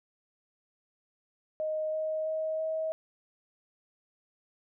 sine tone with pitch steps, 622.3 / 627 / 631.7 / 636.5 Hz, D#5 / D#5 / D#5 / D#5, 0 / +13 / +26 / +39 cents, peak -29 dBFS, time 1.6-2.92 s, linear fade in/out 0 ms, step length 330 ms, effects none

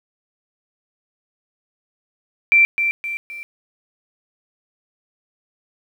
sine tone with echo, 2349 Hz, D7, in tune, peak -9 dBFS, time 2.52-2.65 s, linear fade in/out 0 ms, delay 260 ms, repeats 3, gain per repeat -7 dB, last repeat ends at 3.43 s, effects 8-bit

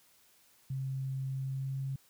sine tone with pitch glide, 133.6 to 135 Hz, C3 to C#3, +36 to -45 cents, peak -33 dBFS, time 0.7-1.96 s, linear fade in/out 5 ms, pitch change +19 cents, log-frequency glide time 1.42-1.81 s, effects white hiss -65 dBFS RMS until 2.09 s

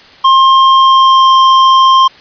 square tone with pitch glide, 1063 to 1055.7 Hz, C6 to C6, +27 to +15 cents, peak -4 dBFS, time 0.24-2.08 s, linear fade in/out 10 ms, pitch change -12 cents, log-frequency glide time 0.77-1.35 s, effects white hiss -38 dBFS RMS until 2.2 s + resampled to 11025 Hz

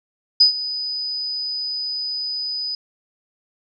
sine tone with ADSR envelope, 4984 Hz, D#8, 2 cents sharp, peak -7 dBFS, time 0.4-2.75 s, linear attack 10 ms, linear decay 110 ms, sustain -16 dB, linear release 3 ms, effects none

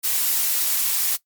blue noise, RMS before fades -21 dBFS, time 0.03-1.17 s, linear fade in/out 20 ms, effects noise-tail reverb RT60 0.1 s tail -17 dB re dry + MP3 96 kbps

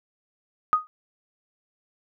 sine tone with exponential decay, 1244.5 Hz, D#6, in tune, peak -12 dBFS, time 0.73-0.87 s, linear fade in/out 0 ms, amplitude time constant 30 ms, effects none

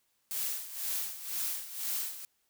blue noise with tremolo, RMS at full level -33 dBFS, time 0.31-2.25 s, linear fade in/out 0 ms, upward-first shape sine, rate 2 Hz, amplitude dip 75%, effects white hiss -75 dBFS RMS until 2.49 s

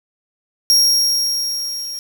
40% pulse tone with level ramp, 5588 Hz, F8, in tune, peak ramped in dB -8 to -25 dBFS, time 0.7-1.99 s, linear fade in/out 0 ms, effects 7-bit

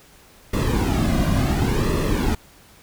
brown noise with flanger, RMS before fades -20 dBFS, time 0.53-2.35 s, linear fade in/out 5 ms, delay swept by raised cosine 1.3 to 2.3 ms, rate 0.7 Hz, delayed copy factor -0.7, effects pink hiss -50 dBFS RMS until 2.82 s

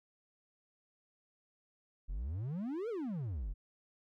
triangle exponential two-way sweep, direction up then down, 38.89 to 490 to 38.89 Hz, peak -34 dBFS, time 2.08-3.54 s, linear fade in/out 20 ms, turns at 2.89 s, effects none

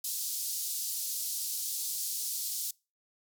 white band-pass noise, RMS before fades -35 dBFS, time 0.04-2.71 s, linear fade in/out 5 ms, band 4300 to 16000 Hz, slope 24 dB/octave, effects noise-tail reverb RT60 0.3 s tail -25 dB re dry

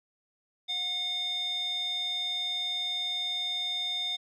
square tone with band-pass filter, 724 Hz, F#5, 38 cents flat, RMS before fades -32 dBFS, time 0.68-4.17 s, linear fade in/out 20 ms, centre 3500 Hz, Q 7.6, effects none

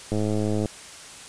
click train, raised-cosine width 2 ms, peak -13 dBFS, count 58, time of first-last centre 0.12-0.658 s, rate 106 Hz, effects white hiss -42 dBFS RMS until 1.28 s + resampled to 22050 Hz

